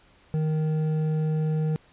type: tone with hard clipping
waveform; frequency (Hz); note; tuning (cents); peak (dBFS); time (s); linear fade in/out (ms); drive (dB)
sine; 155.8; D#3; +3; -24; 0.34-1.76; 0; 7
effects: pink hiss -58 dBFS RMS until 1.92 s + resampled to 8000 Hz